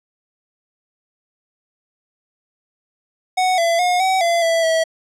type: tone with pitch steps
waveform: square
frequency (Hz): 741 / 674 / 719 / 758 / 681 / 662 / 649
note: F#5 / E5 / F#5 / F#5 / F5 / E5 / E5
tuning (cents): +2 / +38 / -50 / +42 / -44 / +7 / -27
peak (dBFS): -15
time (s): 3.37-4.84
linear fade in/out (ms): 10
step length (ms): 210
effects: low-pass 9000 Hz 12 dB/octave